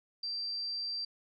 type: tone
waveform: sine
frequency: 4699 Hz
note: D8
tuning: in tune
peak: -34 dBFS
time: 0.23-1.05 s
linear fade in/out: 5 ms
effects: none